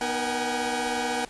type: tone cluster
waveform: sawtooth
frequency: 245 / 310.8 / 474.2 / 757 / 826 Hz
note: B3 / D#4 / A#4 / F#5 / G#5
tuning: -14 / -2 / +30 / +39 / -10 cents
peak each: -29 / -34 / -28 / -26 / -29 dBFS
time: 0.01-1.25 s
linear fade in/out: 2 ms
effects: pink hiss -49 dBFS RMS until 1.29 s + resampled to 24000 Hz